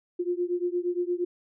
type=beating tone pair; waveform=sine; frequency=350 / 358.6 Hz; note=F4 / F4; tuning=+4 / +46 cents; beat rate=8.6 Hz; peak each=-28 / -29 dBFS; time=0.19-1.25 s; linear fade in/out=10 ms; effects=none